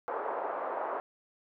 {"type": "band-pass noise", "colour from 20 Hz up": "pink", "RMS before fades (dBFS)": -35, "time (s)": [0.08, 1], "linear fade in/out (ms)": 0, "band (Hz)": [470, 1200], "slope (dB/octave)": 24, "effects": []}